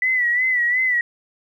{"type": "tone with vibrato", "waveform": "sine", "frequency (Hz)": 1975.5, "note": "B6", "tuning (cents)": 0, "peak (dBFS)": -16, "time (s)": [0.02, 1.01], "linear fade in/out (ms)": 2, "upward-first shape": "sine", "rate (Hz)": 2.8, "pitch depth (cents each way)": 68, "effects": ["9-bit"]}